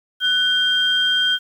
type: tone pair together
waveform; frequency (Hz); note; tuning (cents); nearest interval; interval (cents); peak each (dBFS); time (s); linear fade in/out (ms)
sine; 1495 / 3191; F#6 / G7; +17 / +30; octave + minor second; 1313; -19 / -16; 0.2-1.39; 50
effects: tanh soft clip ceiling -8 dBFS + 8-bit